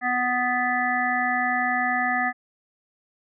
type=harmonic tone; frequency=248.2 Hz; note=B3; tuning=9 cents sharp; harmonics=1 / 3 / 5 / 7 / 8; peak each=-31 / -25 / -30 / -26 / -28 dBFS; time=0.01-2.33 s; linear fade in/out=50 ms; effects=none